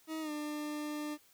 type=tone with pitch glide; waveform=40% pulse; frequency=316.9 to 299.1 Hz; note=D#4 to D4; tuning=+32 to +32 cents; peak=-36 dBFS; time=0.07-1.18 s; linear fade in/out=50 ms; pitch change=-100 cents; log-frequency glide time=0.21-0.31 s; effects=white hiss -65 dBFS RMS until 1.33 s